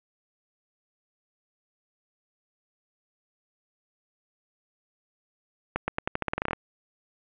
accelerating click train, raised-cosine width 0.5 ms, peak -11 dBFS, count 14, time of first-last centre 5.76-6.532 s, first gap 120 ms, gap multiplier 0.87, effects resampled to 8000 Hz + 8-bit

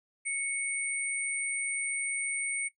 sine tone pair together, 2217 / 8849 Hz, C#7 / C#9, 0 / -4 cents, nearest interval 2 octaves, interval 2396 cents, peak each -32 / -34 dBFS, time 0.25-2.69 s, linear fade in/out 20 ms, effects noise-tail reverb RT60 0.1 s tail -18 dB re dry

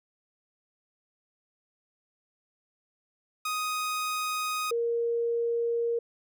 sawtooth / sine tone pair in turn, 1249 / 467.8 Hz, D#6 / A#4, +6 / +6 cents, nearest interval octave + perfect fourth, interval 1700 cents, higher first, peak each -25 / -25 dBFS, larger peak neither, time 3.45-4.71 / 4.71-5.99 s, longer second, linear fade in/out 5 ms, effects none

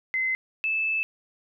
sine tone pair in turn, 2055 / 2624 Hz, C7 / E7, -32 / -9 cents, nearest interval major third, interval 423 cents, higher second, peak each -23 dBFS, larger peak neither, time 0.14-0.35 / 0.64-1.03 s, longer second, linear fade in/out 0 ms, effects none

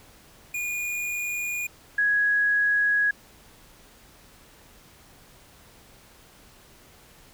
square / sine tone pair in turn, 2437 / 1665.6 Hz, D#7 / G#6, -37 / +5 cents, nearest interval perfect fifth, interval 658 cents, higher first, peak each -28 / -19 dBFS, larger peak second, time 0.54-1.67 / 1.98-3.11 s, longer neither, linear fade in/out 5 ms, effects pink hiss -53 dBFS RMS until 7.33 s

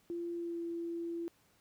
sine tone with pitch glide, 342.8 to 338.1 Hz, F4 to E4, -32 to +44 cents, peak -36 dBFS, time 0.1-1.28 s, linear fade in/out 0 ms, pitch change -24 cents, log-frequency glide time 0.35-0.61 s, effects pink hiss -69 dBFS RMS until 1.6 s + high-pass 60 Hz 12 dB/octave

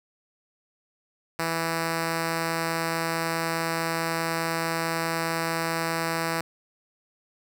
5% pulse tone, 164.7 Hz, E3, 1 cent flat, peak -14 dBFS, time 1.39-6.41 s, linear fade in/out 2 ms, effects none

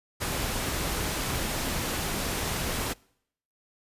pink noise, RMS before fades -30 dBFS, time 0.2-2.94 s, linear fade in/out 20 ms, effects noise-tail reverb RT60 0.7 s tail -25 dB re dry + resampled to 32000 Hz

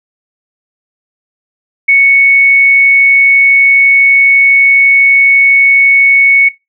sine tone, 2217 Hz, C#7, in tune, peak -3 dBFS, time 1.88-6.49 s, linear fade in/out 10 ms, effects noise-tail reverb RT60 0.2 s tail -19 dB re dry

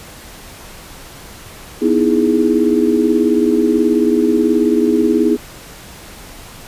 sine chord, E major seventh, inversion second, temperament equal, 246.9 / 311.1 / 329.6 / 415.3 Hz, B3 / D#4 / E4 / G#4, 0 / 0 / 0 / 0 cents, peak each -16 dBFS, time 1.81-5.37 s, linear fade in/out 20 ms, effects pink hiss -36 dBFS RMS until 6.67 s + resampled to 32000 Hz

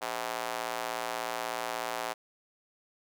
square tone with high-pass filter, 58.27 Hz, A#1, in tune, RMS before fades -35 dBFS, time 0.01-2.14 s, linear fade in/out 20 ms, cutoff 720 Hz, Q 1.5, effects none

